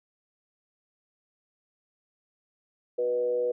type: tone with frequency modulation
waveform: sine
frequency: 489.7 Hz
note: B4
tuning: 15 cents flat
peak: -24 dBFS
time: 2.98-3.52 s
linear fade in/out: 10 ms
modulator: 123 Hz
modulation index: 0.48
effects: none